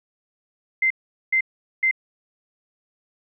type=tone bursts; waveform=sine; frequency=2079 Hz; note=C7; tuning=12 cents flat; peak=-16 dBFS; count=3; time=0.82-1.912 s; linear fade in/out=5 ms; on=84 ms; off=420 ms; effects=none